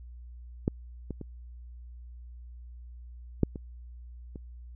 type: clicks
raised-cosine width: 3 ms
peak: -12 / -22 / -25 / -9 / -25 / -28 dBFS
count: 6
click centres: 0.679 / 1.107 / 1.213 / 3.433 / 3.558 / 4.358 s
effects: added 60 Hz sine -43 dBFS peak until 4.75 s